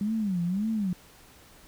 sine tone with vibrato, 196 Hz, G3, in tune, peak -25 dBFS, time 0.01-0.93 s, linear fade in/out 2 ms, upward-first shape sine, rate 1.8 Hz, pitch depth 230 cents each way, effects pink hiss -54 dBFS RMS until 1.67 s

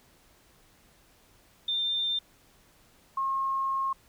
sine tone pair in turn, 3596 / 1077.5 Hz, A7 / C#6, +37 / -49 cents, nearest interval octave + major sixth, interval 2086 cents, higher first, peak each -26 dBFS, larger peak neither, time 1.68-2.19 / 3.17-3.93 s, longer second, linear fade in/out 5 ms, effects pink hiss -61 dBFS RMS until 4.08 s

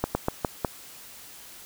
slowing click train, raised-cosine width 1 ms, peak -9 dBFS, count 5, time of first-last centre 0.04-0.648 s, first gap 110 ms, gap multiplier 1.22, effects white hiss -46 dBFS RMS until 1.65 s

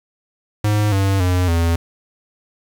square tone with pitch steps, 105.1 / 97.5 / 90.44 / 83.9 Hz, G#2 / G2 / F#2 / E2, +21 / -9 / -39 / +31 cents, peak -15 dBFS, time 0.64-1.76 s, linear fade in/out 5 ms, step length 280 ms, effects 7-bit

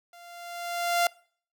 sawtooth tone with level ramp, 694 Hz, F5, 11 cents flat, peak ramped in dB -45 to -16 dBFS, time 0.13-1.07 s, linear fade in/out 2 ms, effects noise-tail reverb RT60 0.5 s tail -24 dB re dry

